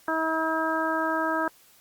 harmonic tone, 320.6 Hz, E4, 48 cents flat, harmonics 1 / 2 / 3 / 4 / 5, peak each -30 / -30 / -30 / -30 / -30 dBFS, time 0.08-1.48 s, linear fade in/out 2 ms, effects white hiss -57 dBFS RMS until 1.8 s + Opus 48 kbps

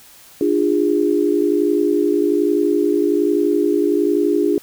sine tone cluster, 297.4 / 348.7 / 409.9 Hz, D4 / F4 / G#4, +22 / -3 / -23 cents, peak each -18 dBFS, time 0.41-4.58 s, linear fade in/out 2 ms, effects white hiss -45 dBFS RMS until 4.62 s

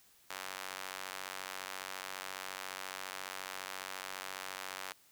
sawtooth tone with high-pass filter, 94.5 Hz, F#2, 37 cents sharp, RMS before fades -44 dBFS, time 0.3-4.93 s, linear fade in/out 5 ms, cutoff 1100 Hz, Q 0.79, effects white hiss -65 dBFS RMS until 5.11 s

